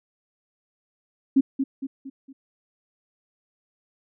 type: tone with echo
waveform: sine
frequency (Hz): 270.2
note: C#4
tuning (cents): -44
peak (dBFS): -13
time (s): 1.36-1.41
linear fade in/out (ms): 10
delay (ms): 230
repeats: 4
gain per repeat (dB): -7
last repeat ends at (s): 2.33
effects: none